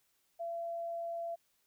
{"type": "tone", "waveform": "sine", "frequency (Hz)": 677, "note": "E5", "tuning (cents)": 46, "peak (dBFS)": -36, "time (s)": [0.39, 1.36], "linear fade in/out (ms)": 20, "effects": ["white hiss -75 dBFS RMS until 1.66 s"]}